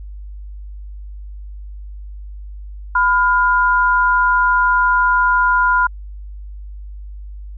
sine tone pair together, 1000 / 1414.2 Hz, B5 / F6, +21 / +21 cents, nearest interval tritone, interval 600 cents, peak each -14 dBFS, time 2.95-5.87 s, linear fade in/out 5 ms, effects added 50 Hz sine -29 dBFS peak until 7.57 s

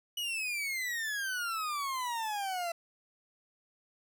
40% pulse exponential sweep, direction down, 2960 to 669 Hz, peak -32 dBFS, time 0.17-2.72 s, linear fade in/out 5 ms, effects none

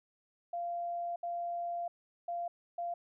sine tone bursts at uneven times, 692 Hz, F5, 16 cents flat, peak -34 dBFS, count 4, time 0.53-1.16 / 1.23-1.88 / 2.28-2.48 / 2.78-2.94 s, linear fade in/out 5 ms, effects none

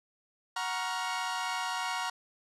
sawtooth chord, Gb major seventh, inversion none, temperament equal with one note detuned, 740 / 943.2 / 1108.7 / 1396.9 Hz, Gb5 / Bb5 / Db6 / F6, 0 / +20 / 0 / 0 cents, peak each -34 / -31 / -35 / -35 dBFS, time 0.56-2.1 s, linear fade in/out 5 ms, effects low-pass 8000 Hz 12 dB/octave

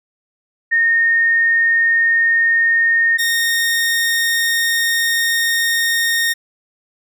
sine / sawtooth tone pair in turn, 1840 / 1846.5 Hz, A#6 / A#6, -23 / -17 cents, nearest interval unison, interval 6 cents, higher second, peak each -11 dBFS, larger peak neither, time 0.71-3.18 / 3.18-6.34 s, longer second, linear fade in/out 20 ms, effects none

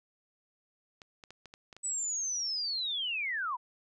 clicks, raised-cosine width 0.2 ms, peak -31 dBFS, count 7, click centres 1.018 / 1.238 / 1.306 / 1.457 / 1.539 / 1.728 / 1.766 s
sine linear sweep, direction down, 8010 to 918 Hz, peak -31 dBFS, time 1.83-3.57 s, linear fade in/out 20 ms
effects none

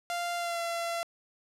sawtooth tone with pitch glide, 695 to 679.5 Hz, F5 to F5, -9 to -48 cents, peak -27 dBFS, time 0.1-1.03 s, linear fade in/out 0 ms, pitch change -39 cents, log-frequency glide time 0.37-0.6 s, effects low-pass 12000 Hz 12 dB/octave

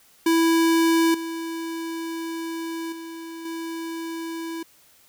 square tone with level steps, 329.6 Hz, E4, in tune, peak -17 / -29 / -35 / -30 dBFS, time 0.26-4.63 s, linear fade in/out 5 ms, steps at 1.14 / 2.92 / 3.45 s, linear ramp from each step 5 ms, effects white hiss -56 dBFS RMS until 5.08 s

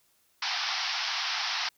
white band-pass noise, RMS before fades -31 dBFS, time 0.42-1.69 s, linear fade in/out 5 ms, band 700 to 5600 Hz, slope 96 dB/octave, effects white hiss -68 dBFS RMS until 1.77 s

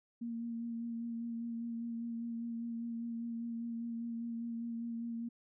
sine tone with vibrato, 232.4 Hz, A#3, 5 cents flat, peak -37 dBFS, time 0.21-5.29 s, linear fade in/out 10 ms, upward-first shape sine, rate 5 Hz, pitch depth 19 cents each way, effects none

